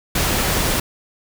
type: noise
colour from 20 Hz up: pink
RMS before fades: -19 dBFS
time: 0.15-0.8 s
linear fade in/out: 5 ms
effects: none